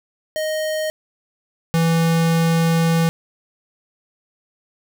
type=tone pair in turn; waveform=square; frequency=622.3 / 165.21 Hz; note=D#5 / E3; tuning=0 / +4 cents; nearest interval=octave + major seventh; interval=2296 cents; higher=first; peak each=-21 / -15 dBFS; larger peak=second; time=0.36-0.9 / 1.74-3.09 s; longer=second; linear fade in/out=0 ms; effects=none